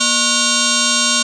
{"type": "tone with frequency modulation", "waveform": "sine", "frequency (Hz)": 1456, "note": "F#6", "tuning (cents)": -28, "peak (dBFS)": -12, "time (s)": [0, 1.23], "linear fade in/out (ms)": 10, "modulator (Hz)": 848, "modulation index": 7.5, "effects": []}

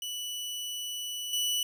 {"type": "tone with level steps", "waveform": "sawtooth", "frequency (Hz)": 2960, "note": "F#7", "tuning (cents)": 0, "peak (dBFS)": [-31, -24], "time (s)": [0.02, 1.63], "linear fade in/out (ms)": 2, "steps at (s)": 1.33, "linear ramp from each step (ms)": 2, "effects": []}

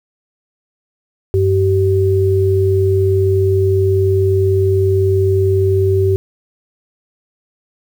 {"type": "tone pair together", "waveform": "sine", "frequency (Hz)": [96.17, 384.7], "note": ["G2", "G4"], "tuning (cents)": [-33, -33], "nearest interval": "2 octaves", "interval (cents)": 2400, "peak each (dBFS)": -13, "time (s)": [1.34, 6.16], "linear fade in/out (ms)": 0, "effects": ["7-bit"]}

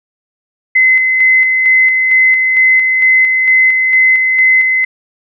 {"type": "tone with tremolo", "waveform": "sine", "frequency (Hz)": 2046, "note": "C7", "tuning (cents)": -39, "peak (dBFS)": -5, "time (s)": [0.75, 4.85], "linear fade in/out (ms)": 10, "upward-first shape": "square", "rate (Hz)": 2.2, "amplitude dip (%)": 35, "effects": []}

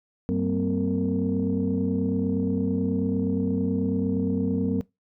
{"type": "tone cluster", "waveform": "sine", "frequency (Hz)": [96.9, 190.8, 229.7, 258.6, 458.2], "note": ["G2", "G3", "A#3", "C4", "A#4"], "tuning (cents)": [-20, -47, -25, -20, -30], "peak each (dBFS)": [-31, -26, -29, -26, -30], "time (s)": [0.29, 4.81], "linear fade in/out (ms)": 0, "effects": ["noise-tail reverb RT60 0.2 s tail -21 dB re dry", "tanh soft clip ceiling -14 dBFS"]}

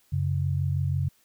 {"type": "tone pair together", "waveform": "sine", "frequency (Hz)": [92.5, 138.59], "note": ["F#2", "C#3"], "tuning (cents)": [0, 0], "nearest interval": "perfect fifth", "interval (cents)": 700, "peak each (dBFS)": -26, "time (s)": [0.12, 1.09], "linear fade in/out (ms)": 10, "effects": ["white hiss -64 dBFS RMS until 1.24 s"]}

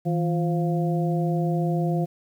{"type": "harmonic tone with a mistuned harmonic", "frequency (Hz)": 174.61, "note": "F3", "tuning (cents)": 0, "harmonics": [1, 2, 3, 4], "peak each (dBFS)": [-22, -29, -33, -31], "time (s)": [0.05, 2.06], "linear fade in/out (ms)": 20, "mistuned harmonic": 1, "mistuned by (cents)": -120, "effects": ["9-bit"]}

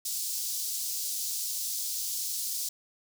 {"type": "high-pass noise", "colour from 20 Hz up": "pink", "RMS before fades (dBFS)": -33, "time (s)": [0.05, 2.69], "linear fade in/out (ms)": 5, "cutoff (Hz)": 4800, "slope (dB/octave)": 24, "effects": []}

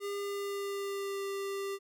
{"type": "tone with pitch glide", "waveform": "square", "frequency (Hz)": [403.6, 394.8], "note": ["G#4", "G4"], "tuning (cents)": [-49, 12], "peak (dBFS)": -35, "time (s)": [0, 1.79], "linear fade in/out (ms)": 50, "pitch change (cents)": -39, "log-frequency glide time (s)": [0.15, 1.23], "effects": []}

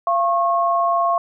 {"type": "tone pair together", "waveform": "sine", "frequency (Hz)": [687, 1089.5], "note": ["F5", "C#6"], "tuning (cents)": [-29, -30], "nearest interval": "minor sixth", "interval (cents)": 799, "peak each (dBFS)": -18, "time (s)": [0.07, 1.18], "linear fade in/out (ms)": 2, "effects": []}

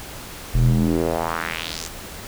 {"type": "tone with band-pass filter sweep", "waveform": "square", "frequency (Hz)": 41.2, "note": "E1", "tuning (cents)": 0, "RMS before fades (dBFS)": -21, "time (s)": [0.54, 1.88], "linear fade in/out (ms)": 10, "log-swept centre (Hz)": [83, 7400], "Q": 2.3, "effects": ["pink hiss -36 dBFS RMS until 2.27 s"]}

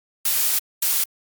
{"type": "noise bursts at uneven times", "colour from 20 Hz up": "blue", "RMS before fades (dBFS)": -20, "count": 2, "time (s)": [[0.25, 0.59], [0.82, 1.04]], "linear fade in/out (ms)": 5, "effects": ["Opus 48 kbps"]}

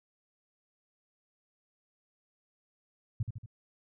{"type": "tone with echo", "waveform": "sine", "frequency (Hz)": 111.2, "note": "A2", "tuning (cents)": 19, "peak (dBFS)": -27, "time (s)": [3.2, 3.23], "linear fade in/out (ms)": 5, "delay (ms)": 77, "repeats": 3, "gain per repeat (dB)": -5, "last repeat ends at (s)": 3.461, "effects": []}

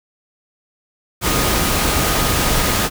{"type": "tone in noise", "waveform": "sine", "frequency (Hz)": 1241, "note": "D#6", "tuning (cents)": -5, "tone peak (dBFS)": -28, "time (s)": [1.21, 2.9], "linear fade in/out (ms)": 50, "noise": "pink", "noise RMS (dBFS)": -17, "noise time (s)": [1.21, 2.9], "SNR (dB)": -14, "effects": []}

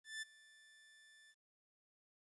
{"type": "tone with ADSR envelope", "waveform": "sawtooth", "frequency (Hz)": 1760, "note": "A6", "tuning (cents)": 0, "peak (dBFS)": -38, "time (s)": [0.04, 1.35], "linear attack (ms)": 180, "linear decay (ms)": 18, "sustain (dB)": -21, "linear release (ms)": 49, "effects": ["resampled to 24000 Hz", "13-bit"]}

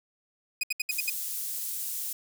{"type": "tone bursts", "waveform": "sawtooth", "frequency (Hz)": 2489, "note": "D#7", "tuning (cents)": 0, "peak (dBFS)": -22, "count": 6, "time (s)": [0.61, 1.099], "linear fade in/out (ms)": 5, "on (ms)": 24, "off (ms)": 69}
{"type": "high-pass noise", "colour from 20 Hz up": "pink", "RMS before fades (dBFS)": -34, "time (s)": [0.91, 2.13], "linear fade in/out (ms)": 5, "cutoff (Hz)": 10000, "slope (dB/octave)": 12}
{"effects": []}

